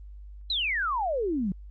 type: exponential sweep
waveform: sine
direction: down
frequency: 4148 to 176.6 Hz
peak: -25 dBFS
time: 0.5-1.52 s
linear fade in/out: 2 ms
effects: added 50 Hz sine -41 dBFS peak until 1.7 s + Opus 24 kbps